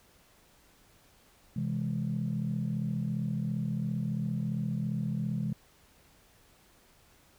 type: chord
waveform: sine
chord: C augmented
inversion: none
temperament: equal with one note detuned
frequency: 129.98 / 164.81 / 207.7 Hz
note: C3 / E3 / G#3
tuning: -11 / 0 / 0 cents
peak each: -33 dBFS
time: 1.56-5.53 s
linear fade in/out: 5 ms
effects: tanh soft clip ceiling -22 dBFS + pink hiss -62 dBFS RMS until 7.38 s